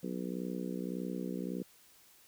harmonic tone, 61.74 Hz, B1, in tune, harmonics 3 / 4 / 5 / 6 / 7 / 8, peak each -39 / -41 / -43 / -45 / -46 / -47 dBFS, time 0.03-1.63 s, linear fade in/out 5 ms, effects white hiss -62 dBFS RMS until 2.27 s

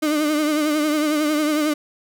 35% pulse tone with vibrato, 302.5 Hz, D#4, 49 cents flat, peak -16 dBFS, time 0.02-1.74 s, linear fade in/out 10 ms, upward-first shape triangle, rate 11 Hz, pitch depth 66 cents each way, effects none

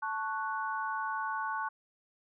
sine chord, F# minor, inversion first, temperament equal, 880 / 1108.7 / 1480 Hz, A5 / C#6 / F#6, 0 / 0 / 0 cents, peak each -36 / -36 / -37 dBFS, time 0.02-1.69 s, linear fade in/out 10 ms, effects none

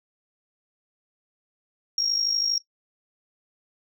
sine tone with amplitude modulation, 5580 Hz, F8, 2 cents flat, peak -18 dBFS, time 1.98-2.58 s, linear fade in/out 2 ms, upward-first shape sine, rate 52.5 Hz, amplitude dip 75%, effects noise-tail reverb RT60 0.1 s tail -17 dB re dry + tanh soft clip ceiling -15 dBFS

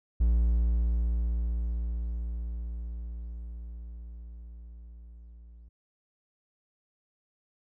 triangle tone with level ramp, 57.8 Hz, A#1, 14 cents flat, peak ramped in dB -18 to -46 dBFS, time 0.2-5.69 s, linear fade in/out 10 ms, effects none

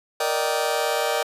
sawtooth chord, Eb major seventh, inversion second, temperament just, 466.7 / 583.4 / 622.3 / 777.8 Hz, Bb4 / D5 / Eb5 / G5, +2 / -12 / 0 / -14 cents, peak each -23 dBFS, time 0.2-1.23 s, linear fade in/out 5 ms, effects resampled to 32000 Hz

